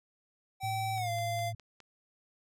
square tone with pitch glide, 770 to 690 Hz, G5 to F5, -31 to -21 cents, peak -33 dBFS, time 0.6-1.53 s, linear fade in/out 50 ms, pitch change -190 cents, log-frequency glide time 0.95-1.1 s
sine tone, 110 Hz, A2, in tune, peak -36 dBFS, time 0.63-1.55 s, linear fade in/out 5 ms
click train, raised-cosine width 0.2 ms, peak -36 dBFS, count 5, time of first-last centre 0.98-1.803 s, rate 4.86 Hz
effects none

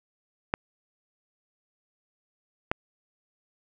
clicks, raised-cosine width 0.5 ms, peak -9 dBFS, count 2, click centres 0.539 / 2.715 s, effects none

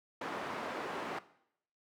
white band-pass noise, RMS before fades -40 dBFS, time 0.21-1.19 s, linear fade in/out 5 ms, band 220 to 1200 Hz, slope 12 dB/octave, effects noise-tail reverb RT60 0.7 s tail -17 dB re dry

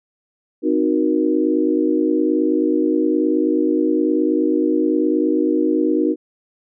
sine chord, C half-diminished seventh, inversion none, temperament equal with one note detuned, 261.6 / 311.1 / 370 / 473.5 Hz, C4 / Eb4 / Gb4 / Bb4, 0 / 0 / 0 / +27 cents, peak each -22 / -17 / -21 / -23 dBFS, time 0.62-6.16 s, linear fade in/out 50 ms, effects none

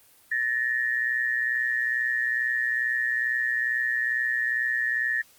sine tone pair together, 1742.4 / 1864.7 Hz, A6 / A#6, -17 / 0 cents, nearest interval minor second, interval 117 cents, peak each -26 dBFS, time 0.31-5.22 s, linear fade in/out 10 ms, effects white hiss -57 dBFS RMS until 5.38 s + Opus 24 kbps

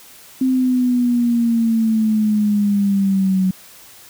sine exponential sweep, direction down, 261.6 to 186 Hz, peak -13 dBFS, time 0.41-3.51 s, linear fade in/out 5 ms, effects white hiss -43 dBFS RMS until 4.09 s

